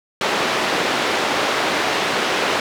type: band-pass noise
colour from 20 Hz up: pink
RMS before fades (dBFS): -20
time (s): 0.21-2.6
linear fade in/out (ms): 2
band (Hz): 360 to 3800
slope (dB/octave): 12
effects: none